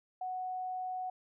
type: tone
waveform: sine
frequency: 740 Hz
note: F#5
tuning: in tune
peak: -35 dBFS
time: 0.21-1.1 s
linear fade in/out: 5 ms
effects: none